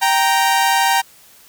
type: tone pair together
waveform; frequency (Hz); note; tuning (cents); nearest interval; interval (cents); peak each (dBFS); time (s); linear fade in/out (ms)
sawtooth; 780.3 / 932.3; G5 / A#5; -8 / 0; minor third; 308; -12; 0.01-1.02; 20
effects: white hiss -47 dBFS RMS until 1.48 s